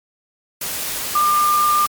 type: tone in noise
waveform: sine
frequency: 1198 Hz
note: D6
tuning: 34 cents sharp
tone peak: -13 dBFS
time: 1.15-1.86 s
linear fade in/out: 5 ms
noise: white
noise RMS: -25 dBFS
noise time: 0.61-1.87 s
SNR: +9 dB
effects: MP3 96 kbps